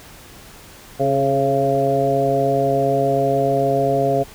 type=harmonic tone with a mistuned harmonic; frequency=136.7 Hz; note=C#3; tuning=24 cents flat; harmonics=1 / 2 / 3 / 4 / 5; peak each=-24 / -25 / -21 / -21 / -19 dBFS; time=0.99-4.24 s; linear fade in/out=20 ms; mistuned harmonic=3; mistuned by=+29 cents; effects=pink hiss -42 dBFS RMS until 4.34 s